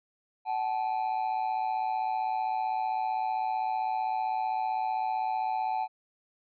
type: ring-modulated tone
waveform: triangle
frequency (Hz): 810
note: G#5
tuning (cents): -43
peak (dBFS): -22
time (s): 0.45-5.88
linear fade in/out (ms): 50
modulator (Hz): 57.8
effects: tanh soft clip ceiling -18 dBFS + resampled to 11025 Hz